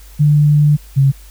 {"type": "tone pair in turn", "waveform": "sine", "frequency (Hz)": [148.2, 136.85], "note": ["D3", "C#3"], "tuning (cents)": [16, -22], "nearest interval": "minor second", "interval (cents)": 138, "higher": "first", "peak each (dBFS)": -7, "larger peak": "neither", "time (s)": [[0.19, 0.77], [0.96, 1.12]], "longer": "first", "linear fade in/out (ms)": 20, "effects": ["added 50 Hz sine -36 dBFS peak until 1.3 s", "white hiss -45 dBFS RMS until 1.3 s"]}